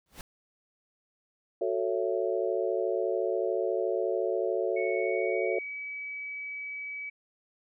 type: noise with exponential growth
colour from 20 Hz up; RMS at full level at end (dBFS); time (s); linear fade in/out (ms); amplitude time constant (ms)
pink; -39; 0.06-0.21; 1; 31
type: chord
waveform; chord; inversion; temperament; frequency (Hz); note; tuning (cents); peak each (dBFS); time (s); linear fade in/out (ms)
sine; F# minor seventh; none; just; 370 / 444 / 555 / 666; F#4 / A4 / C#5 / E5; 0 / +16 / +2 / +18; -31 / -31 / -32 / -34; 1.61-5.59; 5
type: tone with pitch glide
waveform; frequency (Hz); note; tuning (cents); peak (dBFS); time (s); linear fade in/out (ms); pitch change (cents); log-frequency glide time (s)
sine; 2213 to 2283; C#7 to D7; -3 to -50; -35; 4.76-7.1; 10; +53; 4.96-5.77
effects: none